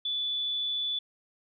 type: tone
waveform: sine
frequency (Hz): 3467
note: A7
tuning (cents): -26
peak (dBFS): -28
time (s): 0.05-0.99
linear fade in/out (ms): 5
effects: none